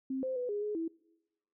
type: tone with pitch steps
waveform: sine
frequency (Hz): 264.4 / 520 / 495 / 412.2 / 419.7 / 328.1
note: C4 / C5 / B4 / G#4 / G#4 / E4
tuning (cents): +18 / -11 / +4 / -13 / +18 / -8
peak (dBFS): -32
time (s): 0.1-0.88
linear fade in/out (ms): 5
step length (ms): 130
effects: noise-tail reverb RT60 1.0 s tail -25 dB re dry